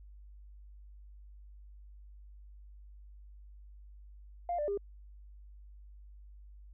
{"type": "tone with pitch steps", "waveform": "sine", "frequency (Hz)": [698, 592, 402.7], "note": ["F5", "D5", "G4"], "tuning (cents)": [-1, 14, 47], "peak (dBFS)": -30, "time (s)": [4.49, 4.775], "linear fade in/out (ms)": 2, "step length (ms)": 95, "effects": ["tanh soft clip ceiling -26 dBFS", "added 50 Hz sine -50 dBFS peak until 6.73 s"]}